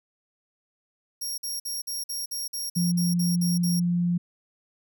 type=tone bursts; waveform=20% pulse; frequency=5588 Hz; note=F8; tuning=in tune; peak=-24 dBFS; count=12; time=1.21-3.8 s; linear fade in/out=10 ms; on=170 ms; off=50 ms
type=tone; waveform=sine; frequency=174.61 Hz; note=F3; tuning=in tune; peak=-21 dBFS; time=2.76-4.18 s; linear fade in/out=10 ms
effects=none